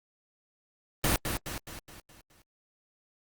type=noise with echo; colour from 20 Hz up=pink; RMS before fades=-25 dBFS; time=1.04-1.16 s; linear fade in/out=2 ms; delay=210 ms; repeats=6; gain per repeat=-6 dB; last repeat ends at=2.42 s; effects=Opus 24 kbps